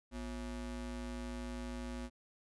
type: ring-modulated tone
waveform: square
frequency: 150.1 Hz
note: D3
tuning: 38 cents sharp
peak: -38 dBFS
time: 0.11-2.1 s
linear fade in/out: 50 ms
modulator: 93.8 Hz
effects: resampled to 24000 Hz